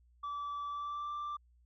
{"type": "tone with pitch glide", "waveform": "sine", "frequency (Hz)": [1156, 1177.6], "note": ["D6", "D6"], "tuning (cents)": [-28, 4], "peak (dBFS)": -34, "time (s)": [0.23, 1.37], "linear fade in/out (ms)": 10, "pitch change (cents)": 32, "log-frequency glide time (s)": [0.68, 1.13], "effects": ["tanh soft clip ceiling -36 dBFS", "added 60 Hz sine -63 dBFS peak until 1.65 s"]}